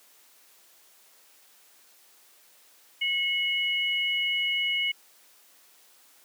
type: tone pair together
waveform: sine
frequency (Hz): 2183 / 2926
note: C#7 / F#7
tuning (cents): -27 / -20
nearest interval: perfect fourth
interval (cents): 507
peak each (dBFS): -27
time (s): 3.01-4.92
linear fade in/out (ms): 10
effects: white hiss -58 dBFS RMS until 6.24 s + high-pass 300 Hz 12 dB/octave